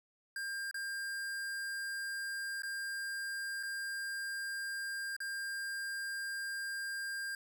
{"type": "tone with dropouts", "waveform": "square", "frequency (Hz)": 1600, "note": "G6", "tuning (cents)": 35, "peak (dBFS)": -38, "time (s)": [0.36, 7.35], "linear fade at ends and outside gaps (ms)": 2, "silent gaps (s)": [[0.712, 0.743], [2.621, 2.633], [3.629, 3.633], [5.165, 5.203]], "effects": []}